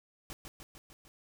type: noise with echo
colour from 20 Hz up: pink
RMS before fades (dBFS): -43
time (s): 0.3-0.33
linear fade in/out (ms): 0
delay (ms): 150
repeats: 5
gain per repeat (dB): -3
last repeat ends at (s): 1.08
effects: none